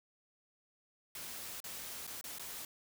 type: noise with dropouts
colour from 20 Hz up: white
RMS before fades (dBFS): -45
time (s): 1.15-2.65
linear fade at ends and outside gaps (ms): 2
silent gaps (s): 1.603-1.641 / 2.069-2.075 / 2.212-2.24 / 2.385-2.395
effects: none